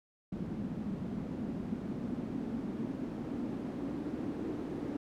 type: noise with band-pass filter sweep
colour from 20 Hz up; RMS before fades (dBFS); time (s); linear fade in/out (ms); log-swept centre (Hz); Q
pink; -38; 0.32-4.97; 5; 200 to 300; 3.1
effects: none